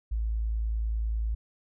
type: tone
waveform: sine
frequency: 55 Hz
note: A1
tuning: in tune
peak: -26 dBFS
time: 0.11-1.35 s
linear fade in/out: 10 ms
effects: none